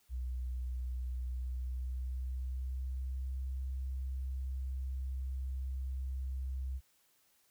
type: tone with pitch glide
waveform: sine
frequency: 62.4 to 65.43 Hz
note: B1 to C2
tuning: +19 to +1 cents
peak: -35 dBFS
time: 0.09-6.81 s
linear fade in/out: 50 ms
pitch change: +82 cents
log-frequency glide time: 1.25-3.52 s
effects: white hiss -71 dBFS RMS until 7.5 s